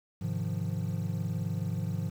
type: chord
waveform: triangle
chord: F minor seventh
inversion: first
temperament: equal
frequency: 103.83 / 130.81 / 155.56 / 174.61 Hz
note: Ab2 / C3 / Eb3 / F3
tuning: 0 / 0 / 0 / 0 cents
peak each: -32 / -36 / -34 / -33 dBFS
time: 0.21-2.1 s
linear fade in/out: 10 ms
effects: 9-bit